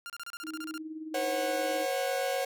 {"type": "tone bursts", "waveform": "sawtooth", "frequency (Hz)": 1396.9, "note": "F6", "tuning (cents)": 0, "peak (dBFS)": -35, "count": 11, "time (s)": [0.06, 0.778], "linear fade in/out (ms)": 0, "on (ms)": 38, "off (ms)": 30}
{"type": "tone with tremolo", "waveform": "sine", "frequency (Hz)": 314.2, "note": "D#4", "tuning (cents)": 17, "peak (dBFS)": -35, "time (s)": [0.43, 1.86], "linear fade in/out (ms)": 20, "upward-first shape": "sine", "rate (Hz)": 19, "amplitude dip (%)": 55}
{"type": "chord", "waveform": "45% pulse", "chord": "B suspended second", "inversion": "none", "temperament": "equal with one note detuned", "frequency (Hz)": [493.9, 542, 740], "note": ["B4", "C#5", "F#5"], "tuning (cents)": [0, -39, 0], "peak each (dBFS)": [-36, -31, -34], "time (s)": [1.14, 2.45], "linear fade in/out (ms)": 5}
{"effects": []}